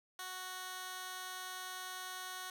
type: tone with high-pass filter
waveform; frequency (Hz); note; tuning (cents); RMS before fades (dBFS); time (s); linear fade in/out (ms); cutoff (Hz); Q
15% pulse; 370; F#4; 0; -45; 0.19-2.5; 2; 1200; 0.55
effects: none